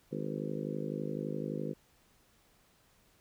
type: harmonic tone with a mistuned harmonic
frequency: 51.8 Hz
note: G#1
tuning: 4 cents flat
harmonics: 3 / 4 / 5 / 6 / 7 / 8 / 9 / 10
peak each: -40 / -41 / -42 / -43 / -43 / -44 / -45 / -45 dBFS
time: 0.11-1.74 s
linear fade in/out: 20 ms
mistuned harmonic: 10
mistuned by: -25 cents
effects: pink hiss -67 dBFS RMS until 3.2 s